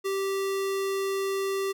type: tone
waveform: square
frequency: 390 Hz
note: G4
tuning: 9 cents flat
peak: -27 dBFS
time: 0.04-1.73 s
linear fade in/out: 20 ms
effects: none